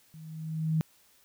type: tone with level ramp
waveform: sine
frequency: 158.6 Hz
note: D#3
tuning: 33 cents sharp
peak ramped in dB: -45 to -22 dBFS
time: 0.14-0.81 s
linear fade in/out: 0 ms
effects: white hiss -63 dBFS RMS until 1.24 s